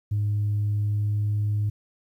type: tone with pitch glide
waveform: sine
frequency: 103.83 to 104.43 Hz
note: G#2 to G#2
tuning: 0 to +10 cents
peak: -20 dBFS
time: 0.11-1.7 s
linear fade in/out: 10 ms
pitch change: +10 cents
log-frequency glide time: 0.73-1.33 s
effects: tanh soft clip ceiling -19 dBFS + 10-bit